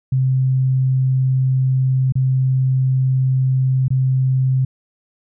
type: tone with dropouts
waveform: sine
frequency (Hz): 130.81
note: C3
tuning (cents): 0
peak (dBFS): -13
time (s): 0.12-4.65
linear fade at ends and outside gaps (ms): 5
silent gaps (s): 2.123-2.154 / 3.882-3.904
effects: none